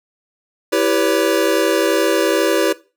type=chord; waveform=square; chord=C# half-diminished seventh; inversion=first; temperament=equal with one note detuned; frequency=329.6 / 392 / 493.9 / 565.7 Hz; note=E4 / G4 / B4 / C#5; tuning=0 / 0 / 0 / +35 cents; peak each=-20 dBFS; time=0.72-2.73 s; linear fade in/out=10 ms; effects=noise-tail reverb RT60 0.3 s tail -18 dB re dry